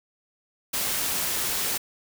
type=noise; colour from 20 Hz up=white; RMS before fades=-27 dBFS; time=0.73-1.78 s; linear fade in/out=10 ms; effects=none

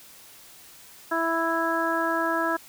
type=harmonic tone; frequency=330 Hz; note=E4; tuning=2 cents sharp; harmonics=1 / 2 / 3 / 4 / 5; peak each=-29 / -29 / -29 / -29 / -29 dBFS; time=1.11-2.57 s; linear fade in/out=10 ms; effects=white hiss -49 dBFS RMS until 2.68 s

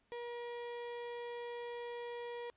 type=tone; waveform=35% pulse; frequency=477.4 Hz; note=A#4; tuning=41 cents sharp; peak=-40 dBFS; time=0.12-2.5 s; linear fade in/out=0 ms; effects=pink hiss -75 dBFS RMS until 2.56 s + resampled to 8000 Hz

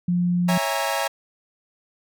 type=tone; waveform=sine; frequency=176.5 Hz; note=F3; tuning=19 cents sharp; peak=-18 dBFS; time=0.08-0.58 s; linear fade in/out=5 ms
type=chord; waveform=sawtooth; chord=A# half-diminished seventh; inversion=first; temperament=equal with one note detuned; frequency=554.4 / 659.3 / 820.1 / 932.3 Hz; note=C#5 / E5 / G#5 / A#5; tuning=0 / 0 / -22 / 0 cents; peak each=-24 dBFS; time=0.48-1.08 s; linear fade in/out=10 ms
effects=none

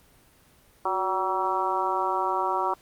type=harmonic tone with a mistuned harmonic; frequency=190 Hz; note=F#3; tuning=46 cents sharp; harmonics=2 / 3 / 4 / 5 / 6 / 7; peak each=-32 / -35 / -30 / -27 / -30 / -33 dBFS; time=0.85-2.74 s; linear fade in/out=5 ms; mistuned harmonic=2; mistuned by=-59 cents; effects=pink hiss -58 dBFS RMS until 2.81 s + Opus 24 kbps

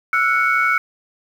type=tone cluster; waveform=sine; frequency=1329 / 1461 / 2225 Hz; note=E6 / F#6 / C#7; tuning=+14 / -22 / +6 cents; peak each=-18 dBFS; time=0.13-0.78 s; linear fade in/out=2 ms; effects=tanh soft clip ceiling -6 dBFS + 7-bit

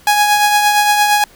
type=tone with tremolo; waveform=sawtooth; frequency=831 Hz; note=G#5; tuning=1 cent sharp; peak=-4 dBFS; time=0.07-1.24 s; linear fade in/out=2 ms; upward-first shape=triangle; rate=8.7 Hz; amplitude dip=45%; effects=pink hiss -45 dBFS RMS until 1.35 s

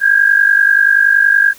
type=tone pair together; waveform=sine; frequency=1593.5 / 1644 Hz; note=G6 / G#6; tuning=+28 / -18 cents; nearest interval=minor second; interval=54 cents; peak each=-10 dBFS; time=0-1.54 s; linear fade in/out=50 ms; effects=white hiss -41 dBFS RMS until 1.58 s

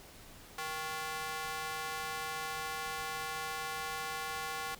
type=tone with high-pass filter; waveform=square; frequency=157 Hz; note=D#3; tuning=16 cents sharp; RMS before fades=-39 dBFS; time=0.58-4.75 s; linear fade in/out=5 ms; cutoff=980 Hz; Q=1.2; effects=pink hiss -54 dBFS RMS until 4.79 s

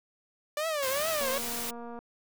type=tone with vibrato; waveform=sawtooth; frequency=583 Hz; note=D5; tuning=13 cents flat; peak=-25 dBFS; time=0.57-1.38 s; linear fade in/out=2 ms; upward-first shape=triangle; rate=2.4 Hz; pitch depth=220 cents each way
type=noise; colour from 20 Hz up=white; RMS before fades=-35 dBFS; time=0.82-1.71 s; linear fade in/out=10 ms
type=click train; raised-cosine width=1 ms; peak=-30 dBFS; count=185; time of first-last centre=1.21-1.99 s; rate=236 Hz
effects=none

